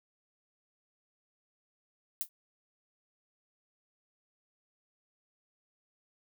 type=noise with exponential decay; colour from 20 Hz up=violet; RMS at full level=-29 dBFS; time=2.21-2.29 s; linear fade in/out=0 ms; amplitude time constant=16 ms; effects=none